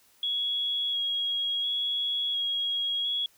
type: tone with vibrato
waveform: sine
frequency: 3322 Hz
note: G#7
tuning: in tune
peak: -26 dBFS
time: 0.23-3.26 s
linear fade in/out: 2 ms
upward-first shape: square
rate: 0.71 Hz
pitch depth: 13 cents each way
effects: white hiss -62 dBFS RMS until 3.37 s